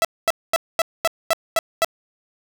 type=tone bursts; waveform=sawtooth; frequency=659.3 Hz; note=E5; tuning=in tune; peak=-11 dBFS; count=8; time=0.02-1.846 s; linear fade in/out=0 ms; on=27 ms; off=230 ms; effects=none